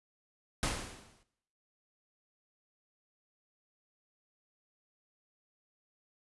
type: noise with exponential decay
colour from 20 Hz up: pink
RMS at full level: -30 dBFS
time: 0.63-1.23 s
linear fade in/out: 0 ms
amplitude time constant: 130 ms
effects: noise-tail reverb RT60 0.8 s tail -18 dB re dry + resampled to 24000 Hz